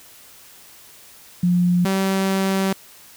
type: tone pair in turn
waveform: sine / sawtooth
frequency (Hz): 177.2 / 192.56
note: F3 / G3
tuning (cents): +25 / -31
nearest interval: minor second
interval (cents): 144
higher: second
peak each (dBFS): -14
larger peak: neither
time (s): 1.43-1.85 / 1.85-2.73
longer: second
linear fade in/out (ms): 5
effects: white hiss -46 dBFS RMS until 3.16 s